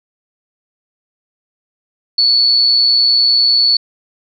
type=tone with amplitude modulation; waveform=sine; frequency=4435 Hz; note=C#8; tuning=in tune; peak=-6 dBFS; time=2.18-3.77 s; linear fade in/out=5 ms; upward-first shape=sine; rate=120 Hz; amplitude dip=50%; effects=none